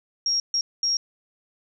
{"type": "tone bursts at uneven times", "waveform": "sine", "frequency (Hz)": 5588, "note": "F8", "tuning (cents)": 0, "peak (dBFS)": -20, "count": 3, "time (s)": [[0.26, 0.4], [0.54, 0.61], [0.83, 0.97]], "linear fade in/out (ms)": 2, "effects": []}